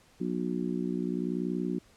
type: harmonic tone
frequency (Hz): 60.7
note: B1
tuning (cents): -29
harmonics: 3 / 4 / 5 / 6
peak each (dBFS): -33 / -34 / -35 / -36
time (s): 0.2-1.79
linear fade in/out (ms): 10
effects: pink hiss -61 dBFS RMS until 1.96 s + low-pass 10000 Hz 12 dB/octave